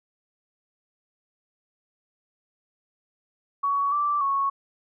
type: tone with pitch steps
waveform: sine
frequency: 1123 / 1169 / 1105 Hz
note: C#6 / D6 / C#6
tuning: +22 / -8 / -6 cents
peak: -21 dBFS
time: 3.63-4.5 s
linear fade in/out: 10 ms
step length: 290 ms
effects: none